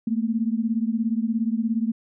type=beating tone pair; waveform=sine; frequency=220 / 237 Hz; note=A3 / A#3; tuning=0 / +29 cents; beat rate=17 Hz; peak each=-23 / -25 dBFS; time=0.07-1.92 s; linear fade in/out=5 ms; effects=none